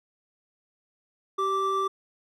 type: tone pair together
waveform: triangle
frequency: 387.4 / 1171 Hz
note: G4 / D6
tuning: -20 / -5 cents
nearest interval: octave + perfect fifth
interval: 1915 cents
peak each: -27 / -23 dBFS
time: 1.38-1.88 s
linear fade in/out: 10 ms
effects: none